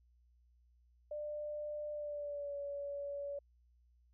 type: tone with pitch glide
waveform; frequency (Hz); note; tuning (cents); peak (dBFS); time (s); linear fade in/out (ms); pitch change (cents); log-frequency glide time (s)
sine; 596 to 568.4; D5 to C#5; +25 to +43; -39; 1.11-3.39; 5; -82; 1.92-2.56
effects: added 60 Hz sine -66 dBFS peak until 4.13 s